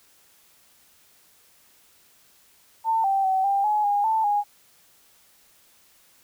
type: tone with pitch steps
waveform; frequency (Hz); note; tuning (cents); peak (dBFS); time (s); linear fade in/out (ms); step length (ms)
sine; 897 / 781 / 761 / 794 / 844 / 816 / 885 / 823; A5 / G5 / F#5 / G5 / G#5 / G#5 / A5 / G#5; +33 / -7 / +48 / +22 / +28 / -31 / +10 / -16; -19; 2.84-4.44; 50; 200
effects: white hiss -58 dBFS RMS until 6.23 s